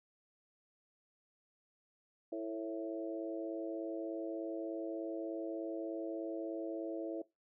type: harmonic tone with a mistuned harmonic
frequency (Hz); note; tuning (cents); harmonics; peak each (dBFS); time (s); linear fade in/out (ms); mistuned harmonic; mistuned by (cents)
110; A2; 0; 3 / 4 / 5 / 6; -40 / -45 / -44 / -44; 2.32-7.22; 5; 4; +26
effects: noise-tail reverb RT60 0.2 s tail -20 dB re dry